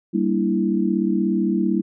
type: chord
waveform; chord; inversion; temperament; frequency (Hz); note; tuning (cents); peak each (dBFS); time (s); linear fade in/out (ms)
sine; E half-diminished seventh; first; equal; 196 / 233.1 / 293.7 / 329.6; G3 / Bb3 / D4 / E4; 0 / 0 / 0 / 0; -21 / -24 / -27 / -22; 0.13-1.82; 20
effects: none